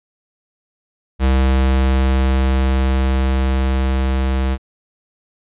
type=tone with level ramp; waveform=square; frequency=65.8 Hz; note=C2; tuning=10 cents sharp; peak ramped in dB=-12 to -16 dBFS; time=1.19-4.58 s; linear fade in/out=50 ms; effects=resampled to 8000 Hz